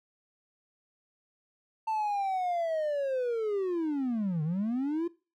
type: linear two-way sweep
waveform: triangle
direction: down then up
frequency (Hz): 892 to 147.9 to 349.5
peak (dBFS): -25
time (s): 1.87-5.08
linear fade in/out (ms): 10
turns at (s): 4.43
effects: noise-tail reverb RT60 0.3 s tail -20 dB re dry + tanh soft clip ceiling -21 dBFS

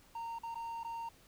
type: tone with dropouts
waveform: triangle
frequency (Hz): 922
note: A#5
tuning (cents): -19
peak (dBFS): -37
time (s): 0.15-1.09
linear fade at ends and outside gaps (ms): 5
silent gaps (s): 0.387-0.433 / 0.545-0.554 / 0.834-0.846
effects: pink hiss -63 dBFS RMS until 1.27 s

